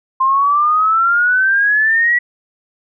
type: exponential sweep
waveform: sine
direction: up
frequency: 1045 to 1950 Hz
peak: -10 dBFS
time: 0.2-2.19 s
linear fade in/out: 10 ms
effects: none